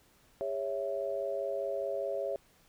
sine chord, C# minor, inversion second, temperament equal with one note detuned, 405.6 / 554.4 / 659.3 Hz, G#4 / C#5 / E5, -41 / 0 / 0 cents, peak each -38 / -34 / -37 dBFS, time 0.41-2.36 s, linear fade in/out 0 ms, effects pink hiss -65 dBFS RMS until 2.68 s

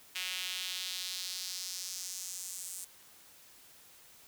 sawtooth tone with high-pass filter sweep, 183.7 Hz, F#3, 12 cents flat, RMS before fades -40 dBFS, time 0.15-2.85 s, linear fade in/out 10 ms, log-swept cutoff 2700 to 8400 Hz, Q 2.1, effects white hiss -58 dBFS RMS until 4.27 s

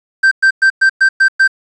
triangle tone bursts, 1564 Hz, G6, 4 cents flat, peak -4 dBFS, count 7, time 0.23-1.478 s, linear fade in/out 10 ms, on 84 ms, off 110 ms, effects resampled to 22050 Hz + 7-bit

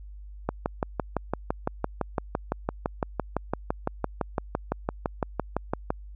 click train, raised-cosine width 1 ms, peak -11 dBFS, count 33, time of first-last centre 0.49-5.905 s, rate 5.91 Hz, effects added 50 Hz sine -40 dBFS peak until 6.15 s

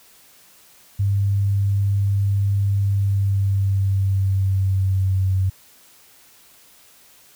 sine tone with pitch glide, 99.6 to 94.72 Hz, G2 to F#2, +28 to +41 cents, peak -16 dBFS, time 0.99-5.5 s, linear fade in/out 10 ms, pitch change -87 cents, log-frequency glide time 2.83-5.28 s, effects white hiss -51 dBFS RMS until 7.35 s

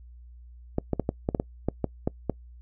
clicks, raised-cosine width 2 ms, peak -11 dBFS, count 11, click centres 0.784 / 0.933 / 0.997 / 1.091 / 1.289 / 1.348 / 1.399 / 1.686 / 1.843 / 2.075 / 2.297 s, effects noise-tail reverb RT60 0.1 s tail -24 dB re dry + added 60 Hz sine -45 dBFS peak until 2.61 s

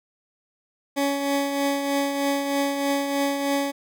20% pulse tone with tremolo, 280.2 Hz, C#4, 19 cents sharp, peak -15 dBFS, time 0.96-3.72 s, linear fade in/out 20 ms, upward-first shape triangle, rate 3.2 Hz, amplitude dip 50%, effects none

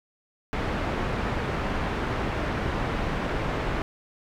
pink low-pass noise, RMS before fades -28 dBFS, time 0.53-3.82 s, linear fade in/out 0 ms, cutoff 2000 Hz, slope 12 dB/octave, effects none

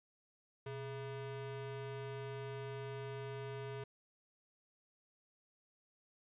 square ring-modulated tone, 271 Hz, C#4, 39 cents flat, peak -40 dBFS, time 0.66-3.84 s, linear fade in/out 5 ms, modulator 146 Hz, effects resampled to 8000 Hz

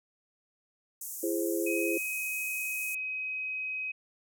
white band-pass noise, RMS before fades -40 dBFS, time 1.01-2.95 s, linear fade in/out 5 ms, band 6300 to 16000 Hz, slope 48 dB/octave
sine chord, E augmented, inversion none, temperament equal with one note detuned, 336.9 / 415.3 / 523.3 Hz, E4 / G#4 / B#4, +38 / 0 / 0 cents, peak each -30 / -34 / -35 dBFS, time 1.23-1.98 s, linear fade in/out 5 ms
sine tone, 2529 Hz, D#7, 28 cents sharp, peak -32 dBFS, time 1.66-3.92 s, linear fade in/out 10 ms
effects none

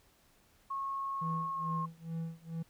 sine tone with pitch glide, 1092 to 1073.2 Hz, C#6 to C6, -26 to +44 cents, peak -34 dBFS, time 0.7-1.86 s, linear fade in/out 10 ms, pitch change -30 cents, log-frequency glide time 1.46-1.73 s
triangle tone with tremolo, 164.4 Hz, E3, 4 cents flat, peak -32 dBFS, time 1.21-2.63 s, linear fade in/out 10 ms, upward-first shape sine, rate 2.3 Hz, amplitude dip 95%
effects pink hiss -67 dBFS RMS until 2.69 s

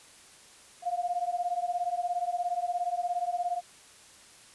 sine beating tone pair, 698.5 / 715.5 Hz, F5 / F5, 0 / +42 cents, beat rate 17 Hz, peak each -31 dBFS, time 0.82-3.62 s, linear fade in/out 50 ms, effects white hiss -54 dBFS RMS until 4.54 s + resampled to 24000 Hz

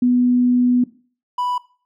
sine / triangle tone pair in turn, 246.9 / 987.6 Hz, B3 / B5, 0 / 0 cents, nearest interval 2 octaves, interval 2400 cents, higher second, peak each -12 / -17 dBFS, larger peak first, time 0.02-0.84 / 1.38-1.58 s, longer first, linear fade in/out 5 ms, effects noise-tail reverb RT60 0.4 s tail -18 dB re dry

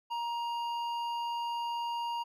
sine tone with hard clipping, 941 Hz, A#5, 16 cents sharp, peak -34 dBFS, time 0.1-2.24 s, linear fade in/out 20 ms, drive 9 dB, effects none

